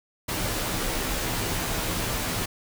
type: noise with comb filter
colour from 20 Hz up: pink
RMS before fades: -28 dBFS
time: 0.28-2.46 s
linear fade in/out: 10 ms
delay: 14 ms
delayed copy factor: -0.6
effects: none